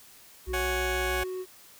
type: tone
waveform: triangle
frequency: 370 Hz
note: F#4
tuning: in tune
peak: -30 dBFS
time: 0.46-1.46 s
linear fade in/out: 50 ms
type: tone with vibrato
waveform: triangle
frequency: 60.5 Hz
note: B1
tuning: 35 cents flat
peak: -31 dBFS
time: 0.47-1.24 s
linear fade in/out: 10 ms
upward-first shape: sine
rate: 6.3 Hz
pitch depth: 58 cents each way
type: chord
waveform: 15% pulse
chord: C# suspended fourth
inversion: none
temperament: just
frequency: 554.4 / 739.2 / 831.5 Hz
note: C#5 / F#5 / G#5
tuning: 0 / -2 / +2 cents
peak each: -27 / -27 / -30 dBFS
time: 0.53-1.24 s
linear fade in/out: 10 ms
effects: white hiss -53 dBFS RMS until 1.79 s

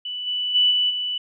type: tone with level steps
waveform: sine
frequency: 2972 Hz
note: F#7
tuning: 7 cents sharp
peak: -27 / -22 / -14 / -17 / -23 dBFS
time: 0.05-1.18 s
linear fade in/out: 5 ms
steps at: 0.26 / 0.54 / 0.7 / 0.89 s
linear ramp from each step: 20 ms
effects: none

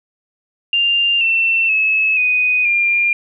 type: tone with pitch steps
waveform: sine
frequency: 2794 / 2689 / 2589 / 2492 / 2399 Hz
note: F7 / E7 / E7 / D#7 / D7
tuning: 0 / +34 / -32 / +2 / +36 cents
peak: -12 dBFS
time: 0.73-3.13 s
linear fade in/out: 2 ms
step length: 480 ms
effects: none

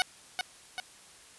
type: tone with echo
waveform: 10% pulse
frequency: 740 Hz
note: F#5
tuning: in tune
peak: -15 dBFS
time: 0-0.02 s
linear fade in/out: 0 ms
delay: 390 ms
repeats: 2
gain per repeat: -5 dB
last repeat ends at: 0.8 s
effects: white hiss -54 dBFS RMS until 1.38 s + resampled to 24000 Hz

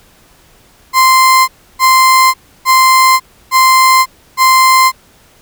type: tone bursts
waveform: 35% pulse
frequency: 1042 Hz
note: C6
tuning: 7 cents flat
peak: -3 dBFS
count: 5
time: 0.93-4.92 s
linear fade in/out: 50 ms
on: 550 ms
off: 310 ms
effects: pink hiss -46 dBFS RMS until 5.41 s

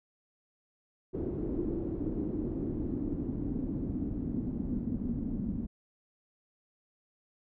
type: noise with low-pass filter sweep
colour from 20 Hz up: pink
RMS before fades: -34 dBFS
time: 1.13-5.67 s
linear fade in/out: 20 ms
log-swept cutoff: 350 to 230 Hz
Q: 4.4
effects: none

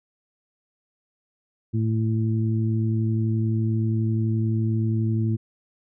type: harmonic tone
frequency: 111 Hz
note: A2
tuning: 16 cents sharp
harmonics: 1 / 2 / 3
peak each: -21 / -27 / -31 dBFS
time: 1.73-5.37 s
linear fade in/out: 20 ms
effects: none

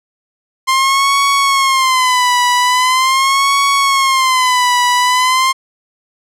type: tone with vibrato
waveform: sawtooth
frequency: 1046.5 Hz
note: C6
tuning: in tune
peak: -6 dBFS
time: 0.67-5.53 s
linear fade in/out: 20 ms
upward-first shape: sine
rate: 0.42 Hz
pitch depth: 110 cents each way
effects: low-pass 10000 Hz 12 dB/octave

